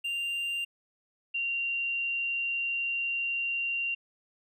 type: tone pair in turn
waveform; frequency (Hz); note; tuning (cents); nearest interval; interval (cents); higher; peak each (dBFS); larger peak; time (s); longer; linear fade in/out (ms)
triangle / sine; 2785 / 2766; F7 / F7; -5 / -17; unison; 12; first; -28 / -28; neither; 0.04-0.65 / 1.34-3.95; second; 10
effects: none